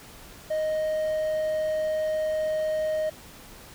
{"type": "tone", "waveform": "triangle", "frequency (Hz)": 622.3, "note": "D#5", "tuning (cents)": 0, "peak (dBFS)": -22, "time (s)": [0.5, 3.1], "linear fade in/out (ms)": 10, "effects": ["pink hiss -47 dBFS RMS until 3.74 s"]}